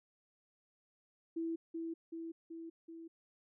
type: tone with echo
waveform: sine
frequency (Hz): 329.6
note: E4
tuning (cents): 0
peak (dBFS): -35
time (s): 1.36-1.56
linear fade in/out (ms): 10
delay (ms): 380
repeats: 4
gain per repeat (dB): -3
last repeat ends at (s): 3.08
effects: none